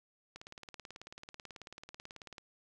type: click train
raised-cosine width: 0.2 ms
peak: -30 dBFS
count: 38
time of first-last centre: 0.36-2.382 s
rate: 18.3 Hz
effects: none